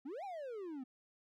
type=exponential two-way sweep; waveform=triangle; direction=up then down; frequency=246.9 to 830.6 to 246.9 Hz; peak=-40 dBFS; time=0.05-0.84 s; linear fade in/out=10 ms; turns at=0.24 s; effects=none